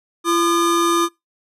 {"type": "tone pair together", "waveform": "square", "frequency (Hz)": [340.1, 1214], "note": ["F4", "D#6"], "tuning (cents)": [-46, -43], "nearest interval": "octave + minor seventh", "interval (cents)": 2203, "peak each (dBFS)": [-18, -19], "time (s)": [0.24, 1.09], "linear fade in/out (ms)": 50, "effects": ["noise-tail reverb RT60 0.2 s tail -23 dB re dry", "resampled to 32000 Hz"]}